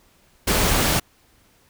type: noise with amplitude modulation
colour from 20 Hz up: pink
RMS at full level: -18 dBFS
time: 0.47-1 s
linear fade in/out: 10 ms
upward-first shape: sine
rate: 210 Hz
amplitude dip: 25%
effects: pink hiss -58 dBFS RMS until 1.69 s